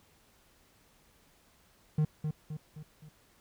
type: tone with echo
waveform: triangle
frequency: 153.2 Hz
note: D#3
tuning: 27 cents flat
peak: -22 dBFS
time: 1.98-2.05 s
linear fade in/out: 5 ms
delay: 260 ms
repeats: 4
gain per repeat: -6 dB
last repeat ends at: 3.09 s
effects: pink hiss -65 dBFS RMS until 3.4 s